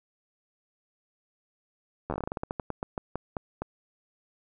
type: slowing click train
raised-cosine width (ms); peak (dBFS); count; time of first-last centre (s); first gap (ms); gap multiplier
1; -17; 20; 2.1-3.62; 11; 1.19
effects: none